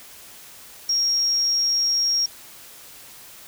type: tone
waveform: sine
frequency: 5588 Hz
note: F8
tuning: in tune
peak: -18 dBFS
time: 0.89-2.26 s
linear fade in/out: 5 ms
effects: white hiss -44 dBFS RMS until 3.47 s